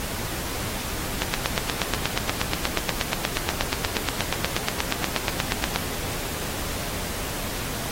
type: click train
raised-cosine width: 0.2 ms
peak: -3 dBFS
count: 39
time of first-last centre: 1.22-5.76 s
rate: 8.37 Hz
effects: pink hiss -31 dBFS RMS until 7.91 s + AAC 48 kbps